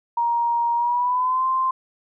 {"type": "tone with pitch glide", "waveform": "sine", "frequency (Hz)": [941, 1044.1], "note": ["A#5", "C6"], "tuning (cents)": [16, -4], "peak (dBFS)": -18, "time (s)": [0.17, 1.71], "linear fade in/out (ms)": 5, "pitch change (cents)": 180, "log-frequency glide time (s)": [0.75, 1.46], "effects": []}